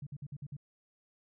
sine tone bursts, 142 Hz, C#3, 42 cents sharp, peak -39 dBFS, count 6, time 0.02-0.567 s, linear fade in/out 5 ms, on 47 ms, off 53 ms, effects none

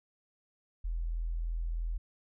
sine tone, 41.57 Hz, E1, 15 cents sharp, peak -31 dBFS, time 0.84-1.98 s, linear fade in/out 10 ms, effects none

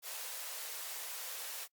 white high-pass noise, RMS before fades -43 dBFS, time 0.02-1.68 s, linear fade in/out 50 ms, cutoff 430 Hz, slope 96 dB/octave, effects noise-tail reverb RT60 0.1 s tail -22 dB re dry + Opus 48 kbps

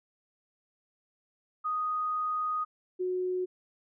sine tone pair in turn, 1244 / 366.1 Hz, D#6 / F#4, -1 / -18 cents, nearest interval octave + major sixth, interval 2117 cents, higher first, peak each -28 dBFS, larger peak neither, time 1.64-2.65 / 2.99-3.46 s, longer first, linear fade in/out 20 ms, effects none

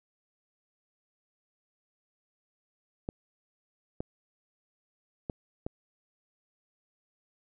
clicks, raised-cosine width 2 ms, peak -20 dBFS, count 4, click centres 3.089 / 4.005 / 5.298 / 5.665 s, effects none

